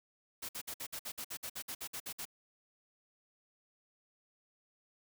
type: noise bursts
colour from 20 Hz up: white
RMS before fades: -42 dBFS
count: 15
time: 0.42-2.254 s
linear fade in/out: 10 ms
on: 70 ms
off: 56 ms
effects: none